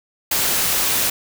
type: noise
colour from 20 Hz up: white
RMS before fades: -19 dBFS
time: 0.31-1.1 s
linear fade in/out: 5 ms
effects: none